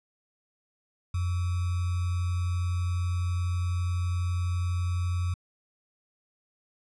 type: tone with sample-and-hold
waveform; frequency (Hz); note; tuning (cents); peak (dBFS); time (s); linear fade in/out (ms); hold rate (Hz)
sine; 88.8; F2; +29; -25; 1.14-5.34; 5; 1225
effects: resampled to 24000 Hz